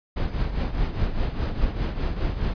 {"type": "noise with tremolo", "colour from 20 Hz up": "brown", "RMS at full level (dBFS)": -22, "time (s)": [0.16, 2.54], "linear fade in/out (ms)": 10, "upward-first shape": "triangle", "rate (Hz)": 4.9, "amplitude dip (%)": 70, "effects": ["resampled to 11025 Hz"]}